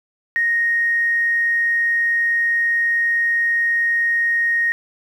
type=tone with tanh clipping; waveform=triangle; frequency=1864.7 Hz; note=A#6; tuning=in tune; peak=-15 dBFS; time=0.36-4.72 s; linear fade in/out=0 ms; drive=3 dB; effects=none